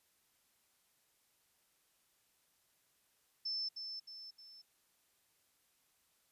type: tone with echo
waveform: sine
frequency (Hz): 5290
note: E8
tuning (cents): +5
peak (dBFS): -36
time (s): 3.45-3.69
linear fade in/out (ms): 10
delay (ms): 310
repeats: 3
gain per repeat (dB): -6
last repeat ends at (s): 4.62
effects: white hiss -75 dBFS RMS until 6.31 s + resampled to 32000 Hz